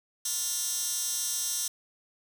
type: tone with high-pass filter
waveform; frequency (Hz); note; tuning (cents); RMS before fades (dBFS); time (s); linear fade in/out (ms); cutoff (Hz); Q
15% pulse; 353; F4; +19; -31; 0.25-1.68; 5; 6500; 1.6
effects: none